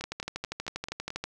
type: two click trains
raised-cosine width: 0.2 ms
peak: -19 / -16 dBFS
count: 6 / 16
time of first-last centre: 0.01-1.104 / 0.04-1.24 s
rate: 4.57 / 12.5 Hz
effects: none